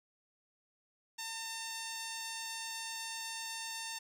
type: tone with notch filter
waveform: 5% pulse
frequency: 904 Hz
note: A5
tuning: 47 cents sharp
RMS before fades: -42 dBFS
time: 1.18-3.99 s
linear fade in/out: 10 ms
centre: 12000 Hz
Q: 1.6
effects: none